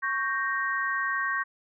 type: chord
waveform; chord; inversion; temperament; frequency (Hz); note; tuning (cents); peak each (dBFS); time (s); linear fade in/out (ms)
sine; G diminished; second; equal; 1108.7 / 1568 / 1864.7; Db6 / G6 / Bb6; 0 / 0 / 0; -30; 0.02-1.44; 20
effects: none